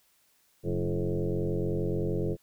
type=tone with frequency modulation; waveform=sine; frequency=158.4 Hz; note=D#3; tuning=31 cents sharp; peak=-26 dBFS; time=0.63-2.37 s; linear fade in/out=50 ms; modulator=90 Hz; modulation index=3.8; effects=white hiss -67 dBFS RMS until 2.42 s

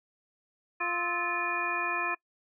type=harmonic tone with a mistuned harmonic; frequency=349.2 Hz; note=F4; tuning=in tune; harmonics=1 / 2 / 3 / 4 / 5 / 7; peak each=-40 / -39 / -34 / -37 / -34 / -32 dBFS; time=0.8-2.15 s; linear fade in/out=10 ms; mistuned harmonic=4; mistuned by=-120 cents; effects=noise-tail reverb RT60 0.1 s tail -23 dB re dry

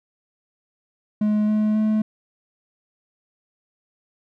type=tone with pitch steps; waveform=triangle; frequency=211.3 / 213.5 / 215.7 Hz; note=G#3 / G#3 / A3; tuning=+30 / +48 / -34 cents; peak=-15 dBFS; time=1.21-2.02 s; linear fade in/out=5 ms; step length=270 ms; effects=none

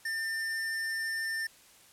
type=tone; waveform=square; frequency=1797 Hz; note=A6; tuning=36 cents sharp; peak=-32 dBFS; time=0.05-1.47 s; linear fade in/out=5 ms; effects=white hiss -58 dBFS RMS until 1.92 s + low-pass 12000 Hz 12 dB/octave

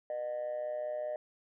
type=tone with amplitude modulation; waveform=sine; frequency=610 Hz; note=D#5; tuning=34 cents flat; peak=-29 dBFS; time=0.1-1.16 s; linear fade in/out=2 ms; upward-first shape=sine; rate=125 Hz; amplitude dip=70%; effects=tanh soft clip ceiling -30 dBFS

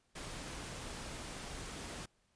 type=noise; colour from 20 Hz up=pink; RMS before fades=-45 dBFS; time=0.15-2.06 s; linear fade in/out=10 ms; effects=pink hiss -75 dBFS RMS until 2.35 s + resampled to 22050 Hz

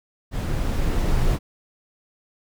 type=noise with level ramp; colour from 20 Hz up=brown; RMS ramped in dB=-24 to -19 dBFS; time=0.31-1.39 s; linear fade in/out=50 ms; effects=none

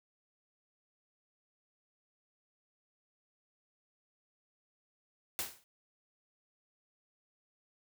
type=noise with exponential decay; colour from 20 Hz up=white; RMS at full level=-33 dBFS; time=5.39-5.64 s; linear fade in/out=0 ms; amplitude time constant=54 ms; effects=none

